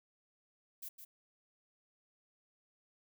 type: noise with echo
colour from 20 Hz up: violet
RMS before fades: -45 dBFS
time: 0.82-0.89 s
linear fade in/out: 10 ms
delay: 160 ms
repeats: 1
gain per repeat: -7 dB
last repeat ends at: 1.05 s
effects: none